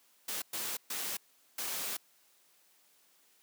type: noise bursts at uneven times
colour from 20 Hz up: white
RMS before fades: -37 dBFS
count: 4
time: 0.28-0.42 / 0.53-0.77 / 0.9-1.17 / 1.58-1.97 s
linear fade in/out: 5 ms
effects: white hiss -67 dBFS RMS until 3.42 s + high-pass 200 Hz 12 dB/octave